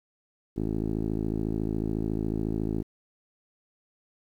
10% pulse tone with low-pass filter, 54 Hz, A1, 32 cents flat, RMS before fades -29 dBFS, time 0.56-2.83 s, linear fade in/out 20 ms, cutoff 370 Hz, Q 2.1, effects 10-bit

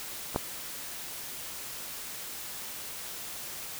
clicks, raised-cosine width 1 ms, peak -25 / -12 dBFS, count 2, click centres 0.346 / 0.361 s, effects white hiss -40 dBFS RMS until 3.79 s

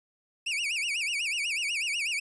40% pulse tone with vibrato, 2539 Hz, D#7, 34 cents sharp, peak -27 dBFS, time 0.46-2.2 s, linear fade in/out 10 ms, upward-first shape sine, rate 8.1 Hz, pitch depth 230 cents each way, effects resampled to 22050 Hz

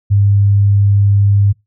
sine tone, 100.7 Hz, G2, 47 cents sharp, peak -7 dBFS, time 0.1-1.53 s, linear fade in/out 20 ms, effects noise-tail reverb RT60 0.2 s tail -24 dB re dry

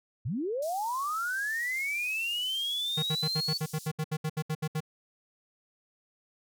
sine linear sweep, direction up, 93.2 to 4496 Hz, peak -29 dBFS, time 0.25-3.58 s, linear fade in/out 10 ms
pink band-pass noise, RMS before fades -47 dBFS, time 0.62-3.88 s, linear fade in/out 5 ms, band 5000 to 16000 Hz, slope 24 dB/octave
square tone bursts, 155.56 Hz, D#3, in tune, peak -29 dBFS, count 15, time 2.97-4.805 s, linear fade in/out 10 ms, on 57 ms, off 70 ms
effects none

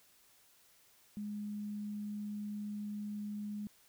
sine tone, 207.8 Hz, G#3, 1 cent sharp, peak -38 dBFS, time 1.17-3.67 s, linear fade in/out 0 ms, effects white hiss -66 dBFS RMS until 3.88 s

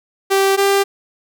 sawtooth tone pair in turn, 390 / 396.1 Hz, G4 / G4, -9 / +18 cents, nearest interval unison, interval 27 cents, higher second, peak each -8 dBFS, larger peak neither, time 0.3-0.57 / 0.57-0.84 s, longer neither, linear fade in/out 20 ms, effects none

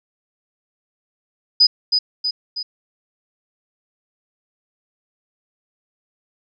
sine tone with echo, 4978 Hz, D#8, in tune, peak -8 dBFS, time 1.6-1.67 s, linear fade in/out 10 ms, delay 320 ms, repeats 3, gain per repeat -5 dB, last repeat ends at 2.63 s, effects none

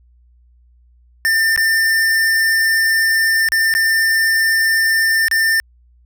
square tone with dropouts, 1796 Hz, A6, 35 cents sharp, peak -13 dBFS, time 1.25-5.6 s, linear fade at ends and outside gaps 0 ms, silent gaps 1.562-1.576 / 3.487-3.52 / 3.739-3.75 / 5.283-5.313 s, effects added 60 Hz sine -48 dBFS peak until 6.05 s

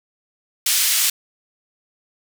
white band-pass noise, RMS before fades -18 dBFS, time 0.66-1.1 s, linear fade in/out 5 ms, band 2200 to 13000 Hz, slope 12 dB/octave, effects none

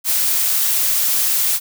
blue noise, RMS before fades -17 dBFS, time 0.04-1.6 s, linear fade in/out 50 ms, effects none

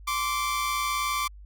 sawtooth tone pair together, 1046.5 / 1165.6 Hz, C6 / D6, 0 / -13 cents, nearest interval major second, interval 187 cents, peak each -28 / -23 dBFS, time 0.07-1.28 s, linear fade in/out 10 ms, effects added 50 Hz sine -43 dBFS peak until 1.45 s

